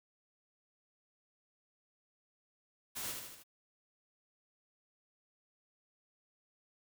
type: noise with echo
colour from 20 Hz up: white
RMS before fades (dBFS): -41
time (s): 2.95-3.13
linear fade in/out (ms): 20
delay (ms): 77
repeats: 4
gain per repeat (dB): -4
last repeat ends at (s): 3.438
effects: none